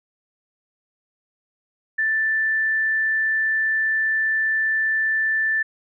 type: tone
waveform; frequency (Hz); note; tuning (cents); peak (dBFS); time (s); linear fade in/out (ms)
sine; 1765; A6; +5; -18; 1.98-5.63; 10
effects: none